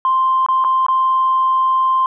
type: tone with dropouts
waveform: sine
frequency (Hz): 1046.5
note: C6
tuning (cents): 0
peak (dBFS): -11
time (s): 0.05-2.06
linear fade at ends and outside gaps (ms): 1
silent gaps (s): 0.463-0.486 / 0.641-0.647 / 0.865-0.884
effects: tanh soft clip ceiling -7 dBFS